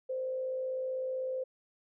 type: tone with frequency modulation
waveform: sine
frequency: 518 Hz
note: C5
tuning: 17 cents flat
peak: -32 dBFS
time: 0.09-1.44 s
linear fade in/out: 10 ms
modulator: 55.8 Hz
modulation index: 0.3
effects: none